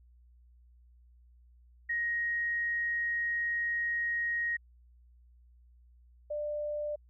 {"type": "tone pair in turn", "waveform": "sine", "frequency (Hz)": [1879, 594.2], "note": ["A#6", "D5"], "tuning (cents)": [13, 20], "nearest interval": "octave + minor sixth", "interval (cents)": 1993, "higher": "first", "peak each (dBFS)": [-29, -32], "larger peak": "first", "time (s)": [[1.89, 4.57], [6.3, 6.96]], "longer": "first", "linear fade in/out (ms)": 10, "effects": ["added 60 Hz sine -57 dBFS peak until 7.09 s"]}